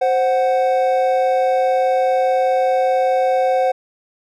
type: tone pair together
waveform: triangle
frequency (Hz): 523.3 / 741.6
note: C5 / F#5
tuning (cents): 0 / +4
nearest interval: tritone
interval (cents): 604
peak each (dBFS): -14 / -15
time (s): 0.01-3.72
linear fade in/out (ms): 10
effects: none